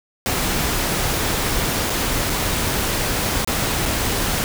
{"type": "noise with dropouts", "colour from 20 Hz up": "pink", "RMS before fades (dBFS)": -21, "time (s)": [0.26, 4.44], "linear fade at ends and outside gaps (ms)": 0, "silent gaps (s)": [[1.897, 1.902], [2.297, 2.301], [3.447, 3.474], [3.855, 3.859]], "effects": []}